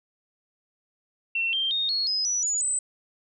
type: tone with pitch steps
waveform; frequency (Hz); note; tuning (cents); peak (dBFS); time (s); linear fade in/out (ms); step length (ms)
sine; 2708 / 3165 / 3699 / 4324 / 5053 / 5906 / 6903 / 8068; E7 / G7 / A#7 / C#8 / D#8 / F#8 / A8 / B8; +46 / +16 / -14 / -44 / +26 / -4 / -34 / +36; -23; 1.35-2.79; 5; 180
effects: none

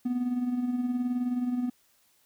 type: tone with tremolo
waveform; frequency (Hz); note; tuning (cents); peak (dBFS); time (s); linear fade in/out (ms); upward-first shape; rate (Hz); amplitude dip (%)
triangle; 246.9; B3; 0; -21; 0.05-1.7; 10; sine; 19; 60
effects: tanh soft clip ceiling -19 dBFS + white hiss -66 dBFS RMS until 2.25 s

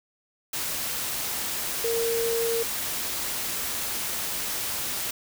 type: tone in noise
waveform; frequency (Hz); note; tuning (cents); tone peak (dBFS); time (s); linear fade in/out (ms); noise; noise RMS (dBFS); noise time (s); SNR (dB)
sine; 461.1; A#4; -19; -24; 1.84-2.63; 5; white; -30; 0.53-5.11; +3
effects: none

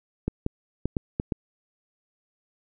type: clicks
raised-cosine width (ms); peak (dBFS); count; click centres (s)
3; -12; 6; 0.28 / 0.464 / 0.856 / 0.968 / 1.199 / 1.322
effects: none

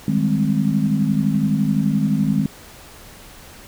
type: chord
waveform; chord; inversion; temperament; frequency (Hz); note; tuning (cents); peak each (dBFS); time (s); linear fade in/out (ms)
sine; Ab major seventh; second; equal; 155.56 / 196 / 207.7 / 261.6; Eb3 / G3 / Ab3 / C4; 0 / 0 / 0 / 0; -21 / -23 / -19 / -23; 0.08-2.46; 2
effects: pink hiss -42 dBFS RMS until 3.67 s

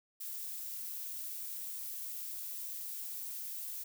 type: noise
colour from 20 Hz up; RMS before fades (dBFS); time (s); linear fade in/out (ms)
violet; -42; 0.2-3.84; 10
effects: none

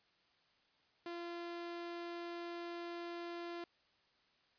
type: tone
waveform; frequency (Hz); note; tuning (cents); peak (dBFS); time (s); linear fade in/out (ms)
sawtooth; 343.8; F4; -27; -39; 1.06-3.64; 2
effects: white hiss -73 dBFS RMS until 4.58 s + resampled to 11025 Hz

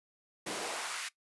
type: noise with high-pass filter sweep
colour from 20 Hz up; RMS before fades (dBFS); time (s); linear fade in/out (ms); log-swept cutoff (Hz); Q
pink; -38; 0.46-1.09; 10; 260 to 2000; 1.3
effects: noise-tail reverb RT60 0.1 s tail -18 dB re dry + resampled to 24000 Hz

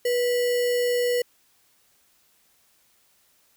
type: tone with sample-and-hold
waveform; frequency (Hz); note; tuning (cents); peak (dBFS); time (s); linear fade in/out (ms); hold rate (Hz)
sine; 487.4; B4; -23; -20; 0.05-1.22; 5; 2450
effects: white hiss -63 dBFS RMS until 3.56 s

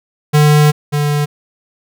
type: tone pair in turn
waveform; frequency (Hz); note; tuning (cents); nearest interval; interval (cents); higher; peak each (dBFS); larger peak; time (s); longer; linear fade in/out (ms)
square; 149.5 / 146.93; D3 / D3; +31 / +1; unison; 30; first; -7 / -13; first; 0.33-0.72 / 0.92-1.26; first; 20
effects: none

